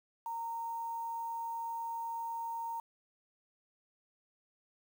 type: tone with quantisation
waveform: sine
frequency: 922 Hz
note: A#5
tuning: 19 cents flat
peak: -36 dBFS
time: 0.26-2.8 s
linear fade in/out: 2 ms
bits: 9
effects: none